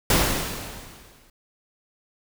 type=noise with exponential decay; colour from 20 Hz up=pink; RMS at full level=-17 dBFS; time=0.1-1.3 s; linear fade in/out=2 ms; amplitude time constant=260 ms; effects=none